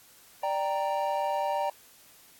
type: chord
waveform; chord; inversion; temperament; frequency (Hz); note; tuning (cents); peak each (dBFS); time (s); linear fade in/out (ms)
triangle; G minor; second; equal with one note detuned; 589.7 / 784 / 932.3; D5 / G5 / Bb5; +7 / 0 / 0; -29; 0.43-1.7; 5
effects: white hiss -56 dBFS RMS until 2.39 s + AAC 64 kbps